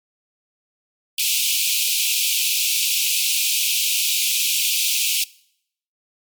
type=high-pass noise; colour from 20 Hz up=pink; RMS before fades=-20 dBFS; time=1.18-5.24 s; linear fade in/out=5 ms; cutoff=2400 Hz; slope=96 dB/octave; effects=noise-tail reverb RT60 0.7 s tail -22 dB re dry + MP3 96 kbps